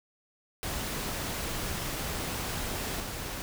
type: noise with level steps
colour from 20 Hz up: pink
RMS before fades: -34 / -37 dBFS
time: 0.63-3.42 s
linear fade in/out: 0 ms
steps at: 3 s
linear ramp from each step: 2 ms
effects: none